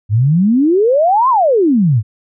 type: exponential two-way sweep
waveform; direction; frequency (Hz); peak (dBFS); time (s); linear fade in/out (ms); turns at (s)
sine; up then down; 98.2 to 1085 to 98.2; -8; 0.09-2.03; 50; 1.29
effects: none